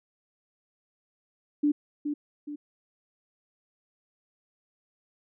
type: tone with echo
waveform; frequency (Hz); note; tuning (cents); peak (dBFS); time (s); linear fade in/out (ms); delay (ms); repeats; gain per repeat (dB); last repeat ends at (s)
sine; 293.7; D4; 0; -20; 1.63-1.72; 10; 420; 2; -7; 2.56
effects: none